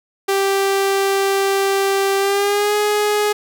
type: tone with pitch glide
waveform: sawtooth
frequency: 392 to 417.7 Hz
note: G4 to G#4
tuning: 0 to +10 cents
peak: -11 dBFS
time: 0.28-3.33 s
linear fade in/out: 10 ms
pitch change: +110 cents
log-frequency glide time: 2.18-2.75 s
effects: none